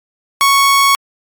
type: tone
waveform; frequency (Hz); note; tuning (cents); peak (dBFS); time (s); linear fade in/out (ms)
sawtooth; 1108.7; C#6; 0; -4; 0.41-0.95; 0
effects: MP3 96 kbps